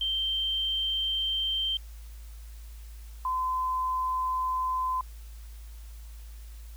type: tone pair in turn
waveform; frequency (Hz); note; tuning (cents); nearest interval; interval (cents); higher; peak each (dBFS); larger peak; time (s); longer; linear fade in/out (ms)
sine; 3136 / 1023.8; G7 / C6; 0 / -38; octave + perfect fifth; 1938; first; -26 / -26; neither; 0.01-1.77 / 3.25-5.01; neither; 2
effects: added 55 Hz sine -41 dBFS peak until 6.76 s + white hiss -57 dBFS RMS until 6.76 s